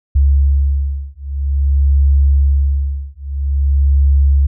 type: beating tone pair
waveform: sine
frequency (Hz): 69.3 / 69.8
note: C#2 / C#2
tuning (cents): 0 / +13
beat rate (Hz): 0.5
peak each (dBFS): -13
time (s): 0.15-4.47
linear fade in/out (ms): 10
effects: none